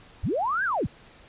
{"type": "linear two-way sweep", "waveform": "sine", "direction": "up then down", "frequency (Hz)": [34.65, 1661.2, 34.65], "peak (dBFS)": -23, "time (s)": [0.23, 0.87], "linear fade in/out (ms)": 10, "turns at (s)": 0.64, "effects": ["pink hiss -52 dBFS RMS until 1.28 s", "resampled to 8000 Hz"]}